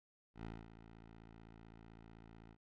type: tone with ADSR envelope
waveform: 10% pulse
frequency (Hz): 55.8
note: A1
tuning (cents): +25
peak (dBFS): -36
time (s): 0.34-2.57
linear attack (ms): 100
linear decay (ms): 230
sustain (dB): -12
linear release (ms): 52
effects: low-pass 3000 Hz 12 dB/octave